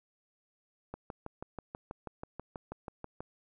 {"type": "click train", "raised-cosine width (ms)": 1, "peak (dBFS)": -26, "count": 15, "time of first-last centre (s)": [0.94, 3.205], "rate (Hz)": 6.18, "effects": []}